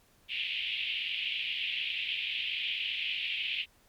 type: band-pass noise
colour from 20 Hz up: white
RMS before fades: -34 dBFS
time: 0.28-3.66 s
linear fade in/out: 50 ms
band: 2400 to 3200 Hz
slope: 48 dB/octave
effects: pink hiss -65 dBFS RMS until 3.88 s + MP3 96 kbps